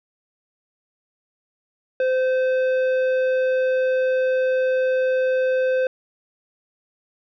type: tone with tanh clipping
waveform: sine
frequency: 516 Hz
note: C5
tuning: 24 cents flat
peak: -19 dBFS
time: 2-5.87 s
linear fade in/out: 2 ms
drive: 10 dB
effects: none